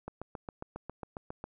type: click train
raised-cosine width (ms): 1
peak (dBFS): -25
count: 11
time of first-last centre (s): 0.08-1.441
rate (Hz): 7.35
effects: none